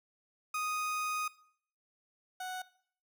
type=tone pair in turn; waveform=30% pulse; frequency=1244.5 / 740 Hz; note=D#6 / F#5; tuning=0 / 0 cents; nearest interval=major sixth; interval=900 cents; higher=first; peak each=-30 / -35 dBFS; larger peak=first; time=0.54-1.28 / 2.4-2.62 s; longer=first; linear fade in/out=5 ms; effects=noise-tail reverb RT60 0.6 s tail -19 dB re dry